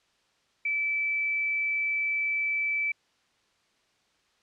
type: tone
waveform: sine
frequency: 2314 Hz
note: D7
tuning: 26 cents flat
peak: -25 dBFS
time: 0.65-2.92 s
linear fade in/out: 5 ms
effects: white hiss -68 dBFS RMS until 4.42 s + low-pass 5000 Hz 12 dB/octave